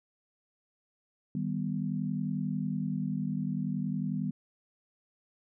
sine chord, Eb augmented, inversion none, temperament equal, 155.56 / 196 / 246.9 Hz, Eb3 / G3 / B3, 0 / 0 / 0 cents, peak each -34 / -33 / -35 dBFS, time 1.35-4.31 s, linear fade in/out 2 ms, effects none

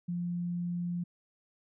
sine tone, 174.61 Hz, F3, in tune, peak -31 dBFS, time 0.08-1.04 s, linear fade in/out 10 ms, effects none

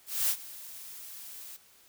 blue noise with ADSR envelope, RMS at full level -26 dBFS, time 0.06-1.57 s, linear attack 230 ms, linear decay 69 ms, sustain -19 dB, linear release 13 ms, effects white hiss -60 dBFS RMS until 1.88 s

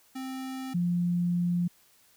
square / sine tone pair in turn, 262.2 / 175 Hz, C4 / F3, +4 / +4 cents, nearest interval perfect fifth, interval 700 cents, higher first, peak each -35 / -24 dBFS, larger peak second, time 0.15-0.74 / 0.74-1.68 s, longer second, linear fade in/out 10 ms, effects white hiss -62 dBFS RMS until 2.16 s

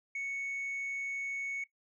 sine tone, 2217 Hz, C#7, in tune, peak -32 dBFS, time 0.15-1.64 s, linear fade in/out 5 ms, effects noise-tail reverb RT60 0.1 s tail -19 dB re dry + tanh soft clip ceiling -33 dBFS

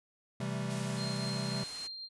square chord, A minor seventh, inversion first, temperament equal, 130.81 / 164.81 / 196 / 220 Hz, C3 / E3 / G3 / A3, 0 / 0 / 0 / 0 cents, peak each -38 / -42 / -39 / -44 dBFS, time 0.4-1.64 s, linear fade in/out 5 ms
white low-pass noise, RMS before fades -48 dBFS, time 0.69-1.88 s, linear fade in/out 20 ms, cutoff 10000 Hz, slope 24 dB/octave
sine tone with tremolo, 4186 Hz, C8, in tune, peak -38 dBFS, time 0.96-2.09 s, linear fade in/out 50 ms, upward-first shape triangle, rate 3.7 Hz, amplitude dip 40%
effects resampled to 24000 Hz

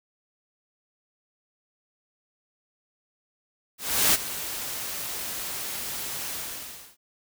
white noise with ADSR envelope, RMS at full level -19 dBFS, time 3.78-6.97 s, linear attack 360 ms, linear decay 24 ms, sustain -14 dB, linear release 640 ms, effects none

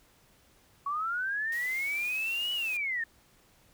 sine linear two-way sweep, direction up then down, 1108.7 to 2960 to 1773 Hz, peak -29 dBFS, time 0.86-3.04 s, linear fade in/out 5 ms, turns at 2.53 s
white high-pass noise, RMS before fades -47 dBFS, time 1.52-2.77 s, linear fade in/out 2 ms, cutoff 210 Hz, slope 12 dB/octave
effects pink hiss -63 dBFS RMS until 3.73 s

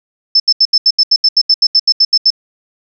sine tone bursts, 5270 Hz, E8, 1 cent flat, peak -5 dBFS, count 16, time 0.35-2.304 s, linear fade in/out 5 ms, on 49 ms, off 78 ms, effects none

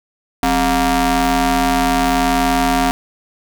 sawtooth ring-modulated tone, 225.3 Hz, A3, 41 cents sharp, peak -6 dBFS, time 0.43-2.91 s, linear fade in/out 0 ms, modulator 491 Hz, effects none

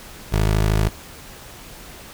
20% pulse tone, 52.9 Hz, G#1, 33 cents sharp, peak -11 dBFS, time 0.32-0.89 s, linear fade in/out 10 ms, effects pink hiss -40 dBFS RMS until 2.13 s

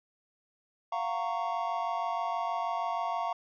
triangle chord, Gb major seventh, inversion third, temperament just, 693.7 / 740 / 925 / 1110 Hz, F5 / Gb5 / Bb5 / Db6, -12 / 0 / -14 / +2 cents, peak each -32 / -36 / -33 / -34 dBFS, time 0.92-3.33 s, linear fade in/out 5 ms, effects resampled to 16000 Hz

